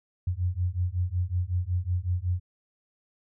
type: beating tone pair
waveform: sine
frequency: 87.31 / 92.71 Hz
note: F2 / F#2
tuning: 0 / +4 cents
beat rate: 5.4 Hz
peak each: -28 dBFS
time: 0.27-2.4 s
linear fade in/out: 5 ms
effects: none